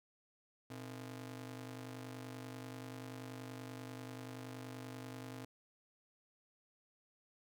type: ring-modulated tone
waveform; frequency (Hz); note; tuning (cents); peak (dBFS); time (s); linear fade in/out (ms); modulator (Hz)
sawtooth; 190; F#3; +46; -39; 0.7-5.45; 5; 69.8
effects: none